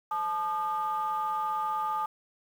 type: ring-modulated tone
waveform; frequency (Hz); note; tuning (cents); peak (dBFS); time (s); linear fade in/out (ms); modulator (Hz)
triangle; 174.61; F3; 0; -22; 0.11-2.06; 5; 1040
effects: tanh soft clip ceiling -20 dBFS + 9-bit